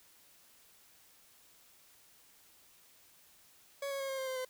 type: tone with pitch steps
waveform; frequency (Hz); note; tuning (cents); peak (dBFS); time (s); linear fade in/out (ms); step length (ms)
40% pulse; 559 / 551 / 543.1 / 535.3 / 527.6 / 520.1 / 512.6; C#5 / C#5 / C#5 / C5 / C5 / C5 / C5; +14 / -11 / -36 / +39 / +14 / -10 / -36; -35; 3.82-4.45; 5; 90
effects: white hiss -63 dBFS RMS until 4.49 s